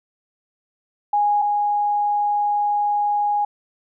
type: tone pair in turn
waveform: sine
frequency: 826 / 826 Hz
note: G#5 / G#5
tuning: -10 / -10 cents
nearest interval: unison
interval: 0 cents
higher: neither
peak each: -15 / -17 dBFS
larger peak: first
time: 1.13-1.42 / 1.42-3.45 s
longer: second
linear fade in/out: 5 ms
effects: none